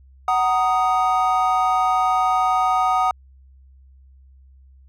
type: chord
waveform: triangle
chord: D# minor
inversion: first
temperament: just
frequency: 746.7 / 933.4 / 1244.5 Hz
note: F#5 / A#5 / D#6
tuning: +16 / +2 / 0 cents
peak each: -17 / -23 / -18 dBFS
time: 0.28-3.11 s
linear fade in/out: 2 ms
effects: added 66 Hz sine -46 dBFS peak until 4.88 s